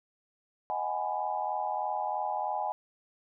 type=chord; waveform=sine; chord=G# minor seventh; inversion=second; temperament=just; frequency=623 / 747.5 / 830.6 / 996.7 Hz; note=D#5 / F#5 / G#5 / B5; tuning=+2 / +17 / 0 / +16 cents; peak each=-38 / -35 / -32 / -38 dBFS; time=0.7-2.72 s; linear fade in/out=0 ms; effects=none